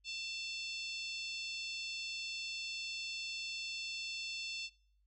harmonic tone with a mistuned harmonic, 880 Hz, A5, in tune, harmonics 3 / 4 / 5 / 6 / 7 / 8 / 9, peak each -43 / -46 / -46 / -49 / -55 / -58 / -61 dBFS, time 0.04-4.7 s, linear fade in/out 50 ms, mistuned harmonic 3, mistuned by +29 cents, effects noise-tail reverb RT60 0.6 s tail -25 dB re dry + added 50 Hz sine -70 dBFS peak until 5.06 s

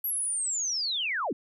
sine linear sweep, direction down, 11840 to 181.3 Hz, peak -27 dBFS, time 0.04-1.33 s, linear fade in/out 5 ms, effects none

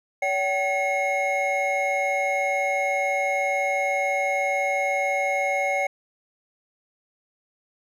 triangle tone cluster, 567 / 765 / 2167 Hz, C#5 / G5 / C#7, +39 / -42 / -40 cents, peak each -24 dBFS, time 0.22-5.87 s, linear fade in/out 5 ms, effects none

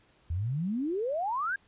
sine exponential sweep, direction up, 77.78 to 1659 Hz, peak -28 dBFS, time 0.3-1.56 s, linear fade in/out 5 ms, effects pink hiss -64 dBFS RMS until 1.67 s + resampled to 8000 Hz

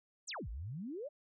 sine exponential two-way sweep, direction down then up, 9190 to 49.41 to 631 Hz, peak -40 dBFS, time 0.27-1.09 s, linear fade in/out 20 ms, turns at 0.49 s, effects none

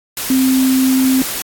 sine tone in noise, 261.6 Hz, C4, in tune, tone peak -10 dBFS, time 0.3-1.22 s, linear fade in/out 2 ms, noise white, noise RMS -22 dBFS, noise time 0.17-1.42 s, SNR +9 dB, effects AAC 64 kbps

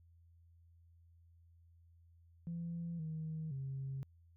sine tone with pitch steps, 169.1 / 158.1 / 135.1 Hz, E3 / D#3 / C#3, +44 / +28 / -44 cents, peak -38 dBFS, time 2.47-4.03 s, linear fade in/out 0 ms, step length 520 ms, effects tanh soft clip ceiling -35 dBFS + added 84 Hz sine -62 dBFS peak until 4.36 s

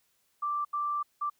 sine tone bursts at uneven times, 1174.7 Hz, D6, in tune, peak -28 dBFS, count 3, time 0.42-0.65 / 0.73-1.03 / 1.21-1.3 s, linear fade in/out 10 ms, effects white hiss -72 dBFS RMS until 1.39 s

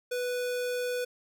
square tone, 493.9 Hz, B4, in tune, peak -30 dBFS, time 0.11-1.05 s, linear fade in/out 10 ms, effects none

